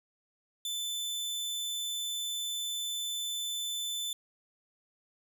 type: tone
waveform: sawtooth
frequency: 3520 Hz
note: A7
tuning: in tune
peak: -30 dBFS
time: 0.65-4.13 s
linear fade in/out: 2 ms
effects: none